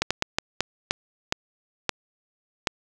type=slowing click train; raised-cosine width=0.2 ms; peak=-4 dBFS; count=9; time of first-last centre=0.02-2.672 s; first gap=86 ms; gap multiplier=1.37; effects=none